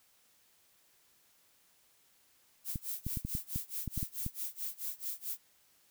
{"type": "noise with tremolo", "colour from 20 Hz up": "violet", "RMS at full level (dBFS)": -37, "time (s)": [2.64, 5.38], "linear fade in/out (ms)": 50, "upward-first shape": "sine", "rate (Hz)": 4.6, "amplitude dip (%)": 95}
{"type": "clicks", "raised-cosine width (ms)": 5, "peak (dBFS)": -24, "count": 10, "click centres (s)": [2.758, 3.066, 3.172, 3.25, 3.351, 3.56, 3.877, 3.977, 4.029, 4.264]}
{"effects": ["white hiss -68 dBFS RMS until 5.9 s"]}